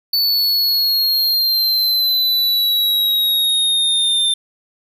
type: exponential sweep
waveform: square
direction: down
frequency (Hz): 4490 to 3579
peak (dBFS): -14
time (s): 0.13-4.34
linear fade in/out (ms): 5
effects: 9-bit